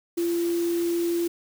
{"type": "tone in noise", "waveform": "sine", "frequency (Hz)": 342, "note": "F4", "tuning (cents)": -36, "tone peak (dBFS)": -22, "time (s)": [0.17, 1.28], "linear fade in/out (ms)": 10, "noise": "white", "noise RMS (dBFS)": -39, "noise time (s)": [0.17, 1.28], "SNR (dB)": 14, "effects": []}